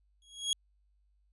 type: tone with exponential growth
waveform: sawtooth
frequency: 3311 Hz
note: G#7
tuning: 6 cents flat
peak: -22 dBFS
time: 0.22-0.53 s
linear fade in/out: 1 ms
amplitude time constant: 67 ms
effects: added 50 Hz sine -67 dBFS peak until 1.32 s + resampled to 24000 Hz